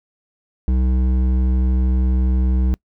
sine tone with hard clipping, 63.4 Hz, B1, 46 cents sharp, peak -16 dBFS, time 0.68-2.74 s, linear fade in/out 0 ms, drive 10 dB, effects noise-tail reverb RT60 0.1 s tail -26 dB re dry

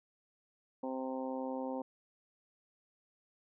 harmonic tone, 130.81 Hz, C3, in tune, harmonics 2 / 3 / 4 / 5 / 6 / 7 / 8, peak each -39 / -49 / -40 / -53 / -46 / -46 / -56 dBFS, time 0.83-1.82 s, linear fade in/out 5 ms, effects none

